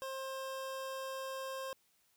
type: tone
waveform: 25% pulse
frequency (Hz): 531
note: C5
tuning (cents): +25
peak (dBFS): -36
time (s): 0.02-1.73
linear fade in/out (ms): 0
effects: white hiss -73 dBFS RMS until 2.16 s